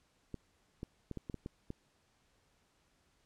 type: clicks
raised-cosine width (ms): 3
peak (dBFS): -28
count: 8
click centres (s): 0.343 / 0.831 / 1.113 / 1.173 / 1.298 / 1.343 / 1.461 / 1.704
effects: pink hiss -73 dBFS RMS until 3.25 s + low-pass 9000 Hz 12 dB/octave